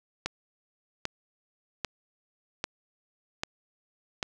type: click train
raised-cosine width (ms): 0.2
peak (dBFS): -12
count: 6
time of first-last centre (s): 0.26-4.228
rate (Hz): 1.26
effects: none